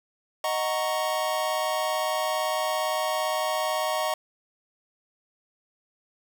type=chord; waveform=square; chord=D# minor seventh; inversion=none; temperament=equal; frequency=622.3 / 740 / 932.3 / 1108.7 Hz; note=D#5 / F#5 / A#5 / C#6; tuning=0 / 0 / 0 / 0 cents; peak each=-29 / -32 / -33 / -32 dBFS; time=0.44-4.14 s; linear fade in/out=2 ms; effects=none